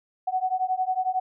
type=beating tone pair; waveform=sine; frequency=740 / 751 Hz; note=F#5 / F#5; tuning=0 / +26 cents; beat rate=11 Hz; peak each=-26 dBFS; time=0.27-1.2 s; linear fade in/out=10 ms; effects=none